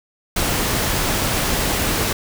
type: noise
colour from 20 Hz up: pink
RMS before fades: -20 dBFS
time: 0.36-2.13 s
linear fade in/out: 5 ms
effects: none